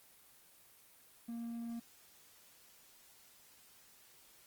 triangle tone, 233.1 Hz, A#3, in tune, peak -38 dBFS, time 1.28-1.8 s, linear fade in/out 10 ms, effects white hiss -63 dBFS RMS until 4.46 s + Opus 24 kbps

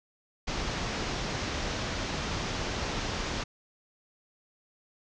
pink low-pass noise, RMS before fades -33 dBFS, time 0.47-3.44 s, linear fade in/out 10 ms, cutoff 6500 Hz, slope 48 dB/octave, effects none

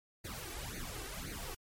pink noise with flanger, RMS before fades -43 dBFS, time 0.24-1.55 s, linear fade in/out 10 ms, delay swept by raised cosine 0.46 to 2.66 ms, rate 1.9 Hz, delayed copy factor +0.95, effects MP3 64 kbps

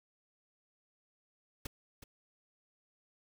pink noise with echo, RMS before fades -40 dBFS, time 1.65-1.67 s, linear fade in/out 5 ms, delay 370 ms, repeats 1, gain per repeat -11 dB, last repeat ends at 2.04 s, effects none

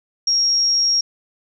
sine tone, 5588 Hz, F8, in tune, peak -14 dBFS, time 0.27-1.01 s, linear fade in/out 5 ms, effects none

